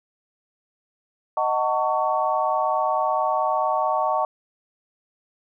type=chord; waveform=sine; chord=D# half-diminished seventh; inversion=none; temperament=just; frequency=622.3 / 746.7 / 896 / 1120.1 Hz; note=D#5 / F#5 / A5 / C#6; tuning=0 / +16 / +31 / +18 cents; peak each=-25 dBFS; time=1.37-4.25 s; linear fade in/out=2 ms; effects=none